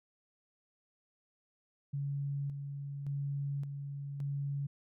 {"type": "tone with tremolo", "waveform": "sine", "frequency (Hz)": 140.9, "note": "C#3", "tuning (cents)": 29, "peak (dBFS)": -33, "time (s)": [1.93, 4.67], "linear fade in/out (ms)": 10, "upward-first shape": "square", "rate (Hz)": 0.88, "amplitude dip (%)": 45, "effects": []}